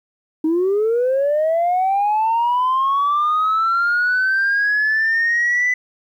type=linear sweep; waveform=sine; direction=up; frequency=307.7 to 2004 Hz; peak=-13 dBFS; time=0.44-5.74 s; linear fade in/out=5 ms; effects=tanh soft clip ceiling -12 dBFS + 9-bit